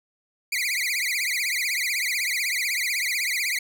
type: tone with vibrato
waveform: sawtooth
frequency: 2186 Hz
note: C#7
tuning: 25 cents flat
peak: -20 dBFS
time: 0.52-3.59 s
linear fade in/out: 5 ms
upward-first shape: triangle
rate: 16 Hz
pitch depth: 230 cents each way
effects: none